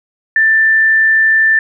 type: tone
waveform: sine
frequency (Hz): 1774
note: A6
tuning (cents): +14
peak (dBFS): -7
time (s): 0.36-1.59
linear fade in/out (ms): 2
effects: none